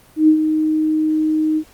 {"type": "tone with ADSR envelope", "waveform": "sine", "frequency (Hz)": 311.2, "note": "D#4", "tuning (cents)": 0, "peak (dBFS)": -6, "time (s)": [0.16, 1.64], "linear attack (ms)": 120, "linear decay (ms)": 87, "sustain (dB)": -8, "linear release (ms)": 68, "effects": ["pink hiss -49 dBFS RMS until 1.73 s", "Opus 32 kbps"]}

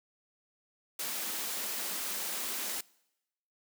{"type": "high-pass noise", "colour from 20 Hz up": "white", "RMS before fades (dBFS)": -36, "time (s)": [0.99, 2.81], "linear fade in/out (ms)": 5, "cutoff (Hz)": 180, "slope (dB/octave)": 96, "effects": ["noise-tail reverb RT60 0.9 s tail -24 dB re dry"]}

